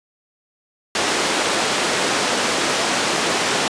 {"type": "band-pass noise", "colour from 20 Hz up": "pink", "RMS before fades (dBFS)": -20, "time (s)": [0.95, 3.68], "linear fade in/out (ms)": 2, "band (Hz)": [320, 7800], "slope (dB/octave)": 12, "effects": ["resampled to 22050 Hz"]}